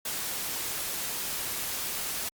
white noise, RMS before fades -33 dBFS, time 0.05-2.29 s, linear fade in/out 5 ms, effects Opus 48 kbps

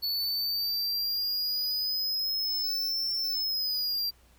square linear two-way sweep, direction up then down, 4435 to 5400 to 4695 Hz, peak -28 dBFS, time 0.02-4.11 s, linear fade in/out 20 ms, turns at 3.14 s, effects added 60 Hz sine -61 dBFS peak until 4.38 s + pink hiss -63 dBFS RMS until 4.38 s

